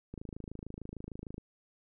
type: click train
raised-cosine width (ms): 3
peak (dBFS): -29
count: 34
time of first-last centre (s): 0.14-1.381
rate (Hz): 26.6
effects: none